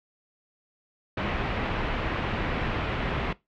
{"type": "low-pass noise", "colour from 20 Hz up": "pink", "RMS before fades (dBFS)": -29, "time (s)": [1.17, 3.33], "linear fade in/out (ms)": 5, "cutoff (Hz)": 2900, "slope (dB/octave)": 24, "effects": ["noise-tail reverb RT60 0.2 s tail -20 dB re dry"]}